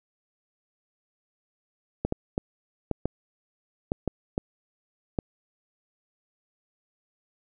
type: clicks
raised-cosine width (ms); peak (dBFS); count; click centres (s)
2; -12; 9; 2.05 / 2.124 / 2.379 / 2.913 / 3.056 / 3.919 / 4.077 / 4.379 / 5.188
effects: none